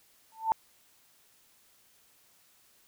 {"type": "tone with exponential growth", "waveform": "sine", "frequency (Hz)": 890, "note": "A5", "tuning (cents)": 20, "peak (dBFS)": -19, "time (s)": [0.32, 0.52], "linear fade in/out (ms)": 0, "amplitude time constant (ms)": 42, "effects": ["white hiss -64 dBFS RMS until 2.87 s"]}